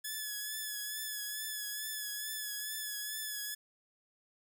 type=tone with vibrato; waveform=5% pulse; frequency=1710 Hz; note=A6; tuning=50 cents flat; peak=-27 dBFS; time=0.04-3.55 s; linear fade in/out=10 ms; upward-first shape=triangle; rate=2.3 Hz; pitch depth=43 cents each way; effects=none